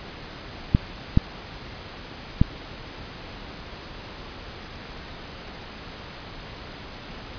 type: clicks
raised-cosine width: 5 ms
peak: -3 dBFS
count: 3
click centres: 0.749 / 1.174 / 2.415 s
effects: pink hiss -39 dBFS RMS until 7.38 s + resampled to 11025 Hz